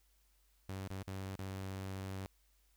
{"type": "tone with dropouts", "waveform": "sawtooth", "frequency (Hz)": 95.9, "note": "G2", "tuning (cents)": -37, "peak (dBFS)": -37, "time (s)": [0.69, 2.26], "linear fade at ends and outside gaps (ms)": 0, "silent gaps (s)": [[0.875, 0.904], [1.027, 1.076], [1.355, 1.392]], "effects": ["added 50 Hz sine -70 dBFS peak until 2.76 s", "white hiss -75 dBFS RMS until 2.76 s"]}